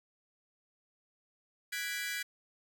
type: chord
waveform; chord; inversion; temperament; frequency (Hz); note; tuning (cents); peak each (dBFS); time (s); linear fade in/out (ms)
sawtooth; G# half-diminished seventh; third; equal; 1480 / 1661.2 / 1975.5 / 2349; F#6 / G#6 / B6 / D7; 0 / 0 / 0 / 0; -40 / -36 / -36 / -39; 1.72-2.23; 10
effects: none